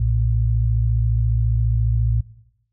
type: tone pair together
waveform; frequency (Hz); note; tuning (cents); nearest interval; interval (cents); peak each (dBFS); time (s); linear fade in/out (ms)
sine; 59.54 / 114.1; A#1 / A#2; +37 / -37; major seventh; 1126; -19; 0-2.21; 5
effects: noise-tail reverb RT60 0.8 s tail -17 dB re dry